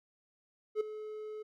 triangle tone with ADSR envelope, 428.8 Hz, A4, 45 cents flat, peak -24 dBFS, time 0.75-1.43 s, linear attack 55 ms, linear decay 9 ms, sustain -14 dB, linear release 12 ms, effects none

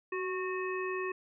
harmonic tone with a mistuned harmonic, 365.7 Hz, F#4, 20 cents flat, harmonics 1 / 3 / 5 / 7, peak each -34 / -39 / -41 / -42 dBFS, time 0.12-1.12 s, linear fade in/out 5 ms, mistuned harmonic 1, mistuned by +37 cents, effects none

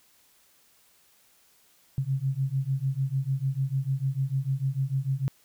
sine beating tone pair, 131.6 / 138.3 Hz, C3 / C#3, +10 / -4 cents, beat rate 6.7 Hz, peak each -28 / -28 dBFS, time 1.98-5.28 s, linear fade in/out 0 ms, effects white hiss -62 dBFS RMS until 5.44 s

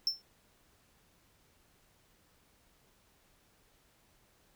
triangle tone with exponential decay, 5360 Hz, E8, 28 cents sharp, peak -23 dBFS, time 0.07-0.22 s, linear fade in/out 1 ms, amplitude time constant 31 ms, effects pink hiss -68 dBFS RMS until 4.55 s

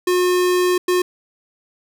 square tone bursts at uneven times, 360 Hz, F#4, 47 cents flat, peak -15 dBFS, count 2, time 0.07-0.78 / 0.88-1.02 s, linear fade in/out 5 ms, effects none

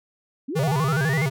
sine linear sweep, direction up, 235.6 to 2196 Hz, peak -26 dBFS, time 0.48-1.26 s, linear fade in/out 10 ms
square tone with vibrato, 146.6 Hz, D3, 3 cents flat, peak -21 dBFS, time 0.55-1.3 s, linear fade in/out 20 ms, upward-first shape square, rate 12 Hz, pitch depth 160 cents each way
effects none

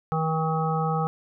harmonic tone, 159.7 Hz, D#3, 45 cents sharp, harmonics 1 / 3 / 5 / 7 / 8, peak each -25 / -31 / -28 / -35 / -31 dBFS, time 0.12-1.07 s, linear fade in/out 0 ms, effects none

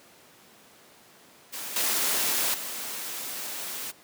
white noise with level steps, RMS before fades -36 / -26 / -35 dBFS, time 1.52-3.92 s, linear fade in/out 20 ms, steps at 1.76 / 2.54 s, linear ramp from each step 2 ms, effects pink hiss -54 dBFS RMS until 4.03 s + high-pass 200 Hz 12 dB/octave

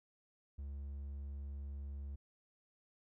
triangle tone, 70 Hz, C#2, 18 cents sharp, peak -40 dBFS, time 0.58-2.16 s, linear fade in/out 10 ms, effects none

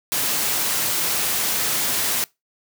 white noise, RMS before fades -22 dBFS, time 0.12-2.24 s, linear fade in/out 0 ms, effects noise-tail reverb RT60 0.2 s tail -23 dB re dry + high-pass 100 Hz 12 dB/octave

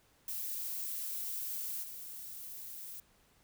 violet noise with level steps, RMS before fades -39 / -46 dBFS, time 0.28-3 s, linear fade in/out 2 ms, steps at 1.82 s, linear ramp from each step 20 ms, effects pink hiss -68 dBFS RMS until 3.43 s

